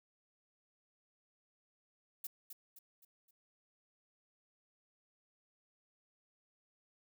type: noise with echo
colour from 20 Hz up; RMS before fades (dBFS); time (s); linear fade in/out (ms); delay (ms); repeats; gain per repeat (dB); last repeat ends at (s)
violet; -42; 2.24-2.27; 5; 260; 4; -7; 3.31
effects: none